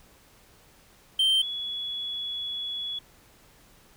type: tone pair in turn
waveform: triangle / sine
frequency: 3132 / 3385 Hz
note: G7 / G#7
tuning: -2 / +32 cents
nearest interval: minor second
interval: 134 cents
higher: second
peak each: -18 / -30 dBFS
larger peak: first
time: 1.19-1.42 / 1.42-2.99 s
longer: second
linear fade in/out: 5 ms
effects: pink hiss -57 dBFS RMS until 3.96 s